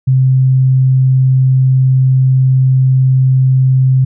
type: tone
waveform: sine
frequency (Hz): 130.81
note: C3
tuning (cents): 0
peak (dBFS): -6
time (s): 0.07-4.05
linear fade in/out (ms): 10
effects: none